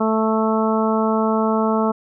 harmonic tone, 220 Hz, A3, in tune, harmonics 1 / 2 / 3 / 4 / 5 / 6, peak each -19 / -22 / -24 / -25 / -26 / -27 dBFS, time 0-1.92 s, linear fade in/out 10 ms, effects none

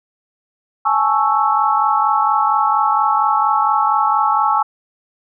sine chord, A major seventh, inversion third, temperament equal with one note detuned, 830.6 / 874.9 / 1108.7 / 1318.5 Hz, G#5 / A5 / C#6 / E6, 0 / -10 / 0 / 0 cents, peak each -18 dBFS, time 0.85-4.63 s, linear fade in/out 10 ms, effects none

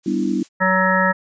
blue noise, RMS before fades -38 dBFS, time 0.03-0.49 s, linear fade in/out 50 ms
sine chord, E minor seventh, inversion first, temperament equal, 196 / 246.9 / 293.7 / 329.6 Hz, G3 / B3 / D4 / E4, 0 / 0 / 0 / 0 cents, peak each -23 dBFS, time 0.06-0.43 s, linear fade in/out 5 ms
harmonic tone, 187.5 Hz, F#3, 23 cents sharp, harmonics 1 / 3 / 5 / 7 / 9 / 10, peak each -21 / -21 / -21 / -21 / -21 / -21 dBFS, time 0.6-1.13 s, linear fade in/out 20 ms
effects resampled to 16000 Hz

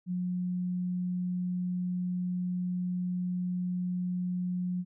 sine tone, 180 Hz, F#3, 47 cents flat, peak -29 dBFS, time 0.06-4.85 s, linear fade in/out 50 ms, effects none

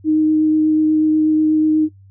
sine tone with vibrato, 310.2 Hz, D#4, 5 cents flat, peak -11 dBFS, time 0.04-1.89 s, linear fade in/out 50 ms, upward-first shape triangle, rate 8.2 Hz, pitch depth 11 cents each way, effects noise-tail reverb RT60 0.1 s tail -18 dB re dry + added 97 Hz sine -42 dBFS peak until 2.1 s

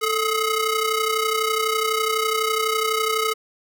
sawtooth ring-modulated tone, 852 Hz, G#5, 44 cents sharp, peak -13 dBFS, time 0.01-3.34 s, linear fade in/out 20 ms, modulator 410 Hz, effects none

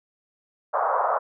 pink band-pass noise, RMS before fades -23 dBFS, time 0.73-1.19 s, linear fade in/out 20 ms, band 550 to 1300 Hz, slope 48 dB/octave, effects none

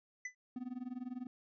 square tone with exponential decay, 2001 Hz, B6, 22 cents sharp, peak -37 dBFS, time 0.25-0.35 s, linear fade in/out 5 ms, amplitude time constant 20 ms
triangle tone with tremolo, 250 Hz, B3, 21 cents sharp, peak -35 dBFS, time 0.56-1.27 s, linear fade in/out 2 ms, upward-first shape sine, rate 20 Hz, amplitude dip 90%
effects resampled to 16000 Hz

